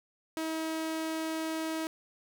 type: tone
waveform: sawtooth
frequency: 320 Hz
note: D#4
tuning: 49 cents sharp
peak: -28 dBFS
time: 0.37-1.87 s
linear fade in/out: 0 ms
effects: none